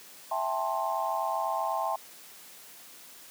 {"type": "chord", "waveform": "sine", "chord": "A minor seventh", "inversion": "second", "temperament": "just", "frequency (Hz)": [660, 792, 880, 1056], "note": ["E5", "G5", "A5", "C6"], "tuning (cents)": [2, 18, 0, 16], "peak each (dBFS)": -33, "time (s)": [0.31, 1.96], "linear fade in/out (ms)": 5, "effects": ["white hiss -50 dBFS RMS until 3.3 s", "high-pass 150 Hz 12 dB/octave"]}